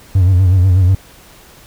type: tone with vibrato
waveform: triangle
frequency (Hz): 92.5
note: F#2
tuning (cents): 0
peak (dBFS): -4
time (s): 0.15-0.95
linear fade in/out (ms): 5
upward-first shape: sine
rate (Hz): 8.2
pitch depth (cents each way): 82
effects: tanh soft clip ceiling -1 dBFS + pink hiss -42 dBFS RMS until 1.66 s